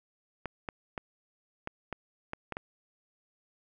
clicks, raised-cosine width 0.5 ms, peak -20 dBFS, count 8, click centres 0.457 / 0.688 / 0.978 / 1.674 / 1.927 / 2.334 / 2.523 / 2.569 s, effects none

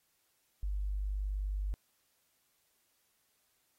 sine tone, 49.66 Hz, G1, 23 cents sharp, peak -32 dBFS, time 0.63-1.74 s, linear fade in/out 0 ms, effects white hiss -75 dBFS RMS until 3.78 s + AAC 48 kbps

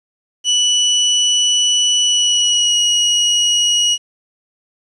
30% pulse tone with pitch glide, 2960 to 2902 Hz, F#7 to F#7, 0 to -34 cents, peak -9 dBFS, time 0.44-3.98 s, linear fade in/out 50 ms, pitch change -34 cents, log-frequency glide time 2.03-2.76 s, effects resampled to 24000 Hz + 8-bit

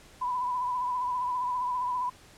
sine tone with vibrato, 994 Hz, B5, 11 cents sharp, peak -27 dBFS, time 0.21-2.1 s, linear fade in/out 10 ms, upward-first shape triangle, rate 15 Hz, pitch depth 46 cents each way, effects pink hiss -54 dBFS RMS until 2.37 s + low-pass 10000 Hz 12 dB/octave

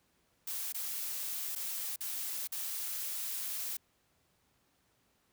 blue noise with dropouts, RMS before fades -38 dBFS, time 0.47-3.77 s, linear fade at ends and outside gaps 5 ms, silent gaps 0.725-0.744 / 1.553-1.559 / 1.961-2.006 / 2.474-2.52 s, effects pink hiss -73 dBFS RMS until 5.32 s + high-pass 60 Hz 12 dB/octave

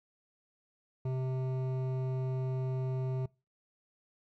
triangle tone with hard clipping, 130 Hz, C3, 11 cents flat, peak -33 dBFS, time 1.05-3.26 s, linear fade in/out 5 ms, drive 16 dB, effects noise-tail reverb RT60 0.3 s tail -25 dB re dry

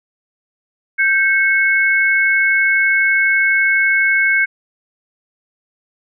sine tone pair together, 1568 / 2196 Hz, G6 / C#7, 0 / -17 cents, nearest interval tritone, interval 583 cents, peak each -14 dBFS, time 0.98-4.46 s, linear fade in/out 20 ms, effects none

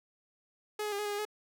sawtooth tone with pitch steps, 422.3 / 419.8 / 403 / 418.8 / 411.8 / 409.2 / 423.2 Hz, G#4 / G#4 / G4 / G#4 / G#4 / G#4 / G#4, +29 / +19 / +48 / +15 / -15 / -26 / +33 cents, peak -29 dBFS, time 0.79-1.252 s, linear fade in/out 5 ms, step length 66 ms, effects none

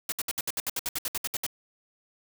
white noise bursts, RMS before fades -30 dBFS, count 15, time 0.09-1.465 s, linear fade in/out 2 ms, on 31 ms, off 65 ms, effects none

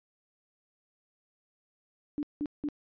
sine tone bursts, 293.7 Hz, D4, in tune, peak -29 dBFS, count 3, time 2.18-2.687 s, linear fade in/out 0 ms, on 49 ms, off 180 ms, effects resampled to 11025 Hz

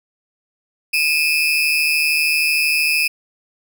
35% pulse tone pair together, 2456 / 2609 Hz, D#7 / E7, -23 / -18 cents, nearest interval minor second, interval 105 cents, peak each -16 dBFS, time 0.93-3.08 s, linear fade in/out 10 ms, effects none

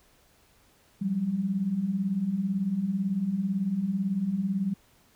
sine beating tone pair, 178.1 / 196.1 Hz, F3 / G3, +34 / +1 cents, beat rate 18 Hz, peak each -32 / -26 dBFS, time 1.01-4.74 s, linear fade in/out 10 ms, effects pink hiss -62 dBFS RMS until 5.15 s

